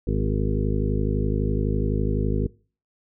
harmonic tone with a mistuned harmonic, 51.91 Hz, G#1, in tune, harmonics 1 / 2 / 3 / 4 / 5 / 7 / 8 / 9, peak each -24 / -27 / -29 / -30 / -31 / -32 / -33 / -34 dBFS, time 0.07-2.47 s, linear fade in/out 5 ms, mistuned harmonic 7, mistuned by -15 cents, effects noise-tail reverb RT60 0.4 s tail -23 dB re dry

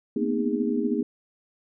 sine tone cluster, 225.5 / 241.2 / 254.2 / 310.8 / 408.5 Hz, A3 / B3 / C4 / D#4 / G#4, +43 / -41 / -50 / -2 / -29 cents, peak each -29 dBFS, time 0.16-1.03 s, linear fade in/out 5 ms, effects none

